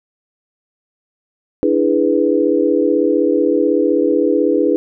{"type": "chord", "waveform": "sine", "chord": "E dominant seventh", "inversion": "third", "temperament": "equal", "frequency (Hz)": [293.7, 329.6, 415.3, 493.9], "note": ["D4", "E4", "G#4", "B4"], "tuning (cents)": [0, 0, 0, 0], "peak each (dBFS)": -17, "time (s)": [1.63, 4.76], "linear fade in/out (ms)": 0, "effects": []}